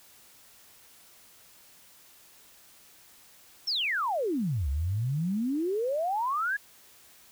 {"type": "exponential two-way sweep", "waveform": "sine", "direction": "down then up", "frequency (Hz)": [5650, 65.6, 1708], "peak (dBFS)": -26, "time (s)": [3.67, 6.57], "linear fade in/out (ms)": 10, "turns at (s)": 4.69, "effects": ["white hiss -56 dBFS RMS until 7.31 s"]}